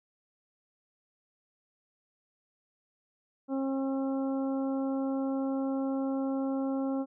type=harmonic tone; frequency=269.4 Hz; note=C#4; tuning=49 cents flat; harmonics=1 / 2 / 3 / 4 / 5; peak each=-29 / -36 / -42 / -48 / -49 dBFS; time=3.48-7.06 s; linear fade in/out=50 ms; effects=none